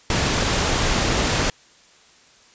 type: noise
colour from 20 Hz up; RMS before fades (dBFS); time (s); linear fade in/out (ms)
pink; -20; 0.1-1.5; 2
effects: white hiss -52 dBFS RMS until 2.54 s + resampled to 16000 Hz